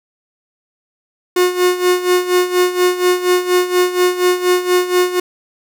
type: tone with tremolo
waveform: 45% pulse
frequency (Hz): 361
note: F#4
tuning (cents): -43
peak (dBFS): -9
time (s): 1.36-5.2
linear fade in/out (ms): 5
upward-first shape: sine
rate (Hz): 4.2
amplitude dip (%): 75
effects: none